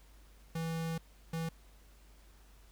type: tone bursts at uneven times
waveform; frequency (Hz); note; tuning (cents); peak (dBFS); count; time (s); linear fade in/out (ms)
square; 163.9; E3; -10; -35; 2; 0.55-0.98 / 1.33-1.49; 5
effects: added 50 Hz sine -57 dBFS peak until 2.71 s + pink hiss -65 dBFS RMS until 2.71 s